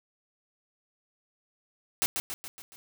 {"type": "noise with echo", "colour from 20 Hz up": "white", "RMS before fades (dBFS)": -26, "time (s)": [2.02, 2.06], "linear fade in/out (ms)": 0, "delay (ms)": 140, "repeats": 5, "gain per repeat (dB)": -5, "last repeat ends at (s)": 2.76, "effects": []}